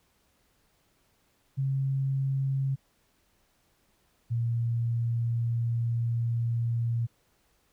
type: tone pair in turn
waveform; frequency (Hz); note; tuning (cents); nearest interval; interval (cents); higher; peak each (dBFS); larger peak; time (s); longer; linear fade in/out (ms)
sine; 135.3 / 116.95; C#3 / A#2; -42 / +6; minor third; 252; first; -25; neither; 1.57-2.76 / 4.3-7.07; second; 20
effects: pink hiss -69 dBFS RMS until 7.72 s